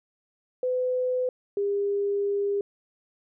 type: tone pair in turn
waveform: sine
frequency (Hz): 505 / 403.1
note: B4 / G4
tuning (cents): +39 / +48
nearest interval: major third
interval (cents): 391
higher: first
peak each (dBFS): -23 / -23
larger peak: neither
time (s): 0.63-1.29 / 1.57-2.61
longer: second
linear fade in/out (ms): 2
effects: none